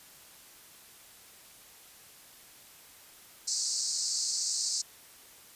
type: band-pass noise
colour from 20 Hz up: pink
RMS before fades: -32 dBFS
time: 3.47-4.82 s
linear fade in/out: 10 ms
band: 4300 to 8400 Hz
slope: 96 dB/octave
effects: white hiss -54 dBFS RMS until 5.55 s + resampled to 32000 Hz